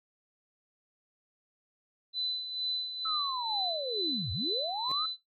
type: tone with tremolo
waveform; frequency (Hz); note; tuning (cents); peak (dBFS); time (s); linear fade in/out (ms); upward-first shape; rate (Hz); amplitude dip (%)
sine; 4009; B7; +25; -29; 2.13-5.17; 50; sine; 2.2; 60
type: linear two-way sweep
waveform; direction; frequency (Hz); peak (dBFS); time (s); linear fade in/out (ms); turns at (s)
sine; down then up; 1318.5 to 77.6 to 1318.5; -33; 3.05-5.06; 5; 4.32
type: tone with exponential growth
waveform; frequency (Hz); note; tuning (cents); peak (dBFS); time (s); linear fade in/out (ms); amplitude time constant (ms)
10% pulse; 147.6; D3; +9; -32; 4.84-4.92; 2; 17
effects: noise-tail reverb RT60 0.2 s tail -19 dB re dry + MP3 96 kbps